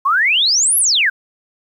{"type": "exponential two-way sweep", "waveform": "sine", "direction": "up then down", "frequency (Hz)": [1040, 11650, 1461], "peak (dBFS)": -11, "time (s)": [0.05, 1.1], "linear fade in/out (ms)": 10, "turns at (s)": 0.78, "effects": ["8-bit"]}